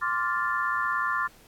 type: chord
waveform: sine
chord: D minor seventh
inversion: third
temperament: equal with one note detuned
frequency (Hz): 1046.5 / 1163.2 / 1396.9 / 1760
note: C6 / D6 / F6 / A6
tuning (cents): 0 / -17 / 0 / 0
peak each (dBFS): -30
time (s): 0.01-1.28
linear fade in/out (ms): 20
effects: pink hiss -56 dBFS RMS until 1.47 s + AAC 64 kbps